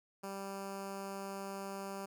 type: tone with notch filter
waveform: 10% pulse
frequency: 196 Hz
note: G3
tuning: in tune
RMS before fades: -43 dBFS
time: 0.23-2.06 s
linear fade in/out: 10 ms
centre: 3300 Hz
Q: 1.6
effects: none